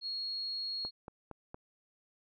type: tone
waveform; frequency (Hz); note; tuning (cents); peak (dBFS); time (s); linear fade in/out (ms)
sine; 4303; C8; +48; -35; 0.01-0.91; 50
type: click train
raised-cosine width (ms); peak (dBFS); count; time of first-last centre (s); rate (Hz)
1; -30; 4; 0.85-1.544; 4.32
effects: none